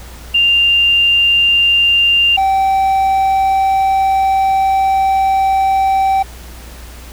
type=tone pair in turn; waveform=sine / triangle; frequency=2792 / 773.8 Hz; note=F7 / G5; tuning=-1 / -23 cents; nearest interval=octave + minor seventh; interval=2222 cents; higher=first; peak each=-8 dBFS; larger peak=neither; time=0.34-2.37 / 2.37-6.23 s; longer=second; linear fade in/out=10 ms; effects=added 60 Hz sine -32 dBFS peak until 7.12 s + pink hiss -37 dBFS RMS until 7.12 s